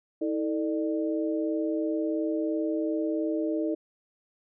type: tone cluster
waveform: sine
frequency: 321.1 / 444 / 597 Hz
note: E4 / A4 / D5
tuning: -45 / +16 / +28 cents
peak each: -27 / -33 / -33 dBFS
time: 0.21-3.75 s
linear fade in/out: 10 ms
effects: none